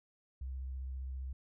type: tone with vibrato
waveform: sine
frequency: 65.41 Hz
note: C2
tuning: in tune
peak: -38 dBFS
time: 0.41-1.33 s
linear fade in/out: 5 ms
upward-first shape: triangle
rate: 15 Hz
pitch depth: 34 cents each way
effects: none